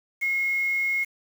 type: tone with quantisation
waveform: sine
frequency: 2161 Hz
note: C#7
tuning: 45 cents flat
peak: -22 dBFS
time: 0.21-1.05 s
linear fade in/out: 20 ms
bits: 7
effects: none